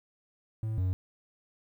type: tone pair in turn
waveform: triangle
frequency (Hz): 110 / 92.48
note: A2 / F#2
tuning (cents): 0 / 0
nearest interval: minor third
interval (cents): 300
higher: first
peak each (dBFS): -28 / -24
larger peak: second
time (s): 0.63-0.78 / 0.78-0.93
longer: neither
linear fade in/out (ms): 0
effects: 11-bit